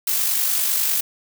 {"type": "noise with amplitude modulation", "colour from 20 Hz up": "blue", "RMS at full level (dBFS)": -19, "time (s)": [0.07, 1.01], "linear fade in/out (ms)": 5, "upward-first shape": "sine", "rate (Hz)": 49.9, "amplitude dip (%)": 35, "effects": []}